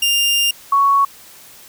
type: tone pair in turn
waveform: sawtooth / sine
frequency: 2800 / 1113.3 Hz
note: F7 / C#6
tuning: +4 / +7 cents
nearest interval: octave + major third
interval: 1597 cents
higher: first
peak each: -10 dBFS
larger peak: neither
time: 0.02-0.51 / 0.72-1.05 s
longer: first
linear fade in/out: 5 ms
effects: white hiss -42 dBFS RMS until 1.68 s